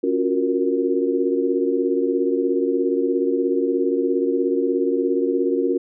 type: chord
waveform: sine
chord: Gb major seventh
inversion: second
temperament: equal with one note detuned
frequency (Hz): 277.2 / 353.1 / 370 / 466.2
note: Db4 / F4 / Gb4 / Bb4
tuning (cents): 0 / +19 / 0 / 0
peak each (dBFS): -23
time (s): 0.03-5.78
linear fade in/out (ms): 10
effects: none